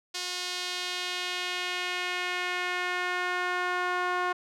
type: tone with band-pass filter sweep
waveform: sawtooth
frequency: 360 Hz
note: F#4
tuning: 47 cents flat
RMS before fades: -31 dBFS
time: 0.14-4.33 s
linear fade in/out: 10 ms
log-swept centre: 4700 to 1200 Hz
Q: 1.5
effects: none

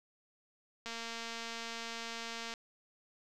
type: click train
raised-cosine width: 0.2 ms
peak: -25 dBFS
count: 387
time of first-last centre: 0.86-2.538 s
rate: 230 Hz
effects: none

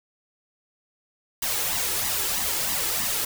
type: noise with flanger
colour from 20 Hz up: white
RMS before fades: -26 dBFS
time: 1.42-3.25 s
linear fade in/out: 5 ms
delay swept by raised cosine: 1 to 2.4 ms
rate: 3.1 Hz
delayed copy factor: +0.6
effects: none

